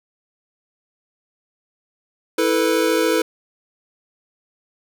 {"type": "chord", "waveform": "square", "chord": "E suspended fourth", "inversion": "none", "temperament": "equal with one note detuned", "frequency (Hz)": [326.8, 440, 493.9], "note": ["E4", "A4", "B4"], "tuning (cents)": [-15, 0, 0], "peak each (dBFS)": -21, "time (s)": [2.38, 3.22], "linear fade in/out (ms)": 5, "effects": []}